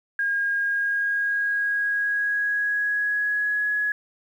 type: tone with pitch glide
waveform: sine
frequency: 1625 to 1682.3 Hz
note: G#6 to G#6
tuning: -38 to +22 cents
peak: -21 dBFS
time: 0.19-3.92 s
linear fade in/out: 2 ms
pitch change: +60 cents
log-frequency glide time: 0.6-3.72 s
effects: 9-bit